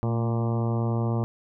harmonic tone with a mistuned harmonic, 116.54 Hz, A#2, in tune, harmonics 1 / 2 / 3 / 4 / 5 / 6 / 7 / 8 / 9 / 10, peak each -24 / -30 / -34 / -36 / -38 / -40 / -41 / -42 / -43 / -44 dBFS, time 0.03-1.24 s, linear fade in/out 0 ms, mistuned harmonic 2, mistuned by -48 cents, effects none

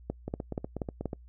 two click trains, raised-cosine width 2 ms, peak -21 / -18 dBFS, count 8 / 5, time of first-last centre 0.28-1.132 / 0.1-1.057 s, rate 8.22 / 4.18 Hz, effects noise-tail reverb RT60 0.1 s tail -26 dB re dry + added 60 Hz sine -49 dBFS peak until 1.28 s

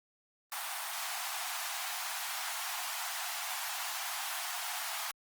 pink high-pass noise, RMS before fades -38 dBFS, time 0.52-5.11 s, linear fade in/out 0 ms, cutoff 680 Hz, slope 96 dB/octave, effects Opus 32 kbps

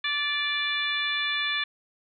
harmonic tone with a mistuned harmonic, 582 Hz, D5, 16 cents flat, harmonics 2 / 3 / 4 / 5 / 6 / 7, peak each -36 / -30 / -31 / -38 / -29 / -39 dBFS, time 0.04-1.64 s, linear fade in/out 5 ms, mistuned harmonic 4, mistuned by +22 cents, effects none

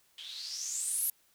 violet noise with low-pass filter sweep, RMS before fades -36 dBFS, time 0.18-1.1 s, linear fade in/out 2 ms, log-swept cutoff 3100 to 12000 Hz, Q 7.5, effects white hiss -68 dBFS RMS until 1.34 s

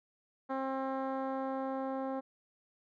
10% pulse tone with low-pass filter sweep, 266.4 Hz, C4, 31 cents sharp, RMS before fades -36 dBFS, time 0.49-2.21 s, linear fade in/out 20 ms, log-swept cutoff 1100 to 700 Hz, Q 0.86, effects none

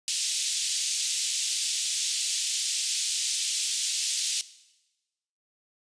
white band-pass noise, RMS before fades -29 dBFS, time 0.08-4.41 s, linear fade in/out 0 ms, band 3000 to 8500 Hz, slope 24 dB/octave, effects noise-tail reverb RT60 1.0 s tail -17 dB re dry + resampled to 22050 Hz

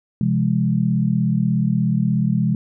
sine chord, F minor, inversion second, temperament equal with one note detuned, 130.81 / 170.92 / 207.7 Hz, C3 / F3 / Ab3, 0 / -37 / 0 cents, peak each -20 dBFS, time 0.21-2.55 s, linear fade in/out 2 ms, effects none

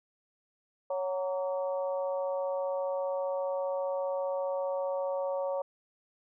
harmonic tone with a mistuned harmonic, 185 Hz, F#3, in tune, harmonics 3 / 4 / 5 / 6, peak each -30 / -41 / -40 / -45 dBFS, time 0.9-5.62 s, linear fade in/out 5 ms, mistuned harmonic 6, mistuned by +51 cents, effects none

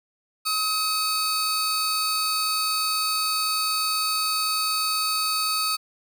sawtooth tone pair together, 1271 / 4529 Hz, D#6 / C#8, +36 / +36 cents, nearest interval octave + minor seventh, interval 2200 cents, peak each -22 / -22 dBFS, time 0.45-5.77 s, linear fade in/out 20 ms, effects none

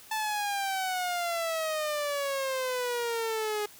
sawtooth exponential sweep, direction down, 880 to 414.5 Hz, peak -25 dBFS, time 0.11-3.66 s, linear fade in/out 5 ms, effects white hiss -52 dBFS RMS until 3.79 s

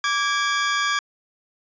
sawtooth tone pair together, 1160.4 / 1641 Hz, D6 / G#6, -21 / -21 cents, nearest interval tritone, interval 600 cents, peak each -19 dBFS, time 0.04-0.99 s, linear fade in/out 2 ms, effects resampled to 16000 Hz

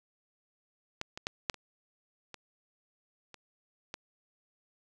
clicks, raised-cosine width 0.2 ms, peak -17 / -23 / -15 / -11 / -30 / -26 / -30 / -21 dBFS, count 8, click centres 1.014 / 1.175 / 1.269 / 1.498 / 1.543 / 2.343 / 3.343 / 3.941 s, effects none

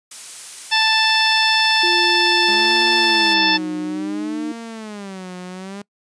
blue noise, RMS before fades -31 dBFS, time 0.11-3.34 s, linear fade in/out 5 ms
harmonic tone, 882 Hz, A5, 4 cents sharp, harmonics 1 / 2 / 3 / 4 / 5 / 6, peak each -20 / -20 / -21 / -19 / -25 / -21 dBFS, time 0.71-3.58 s, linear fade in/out 20 ms
sine tone with pitch glide, 349.2 to 305.8 Hz, F4 to D#4, 0 to -30 cents, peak -22 dBFS, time 1.83-4.52 s, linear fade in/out 5 ms, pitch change -230 cents, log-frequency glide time 2.97-3.76 s
sawtooth tone with vibrato, 204.2 Hz, G#3, 29 cents flat, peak -26 dBFS, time 2.48-5.82 s, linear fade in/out 5 ms, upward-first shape sine, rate 0.6 Hz, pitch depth 210 cents each way
effects noise-tail reverb RT60 0.1 s tail -24 dB re dry + resampled to 22050 Hz

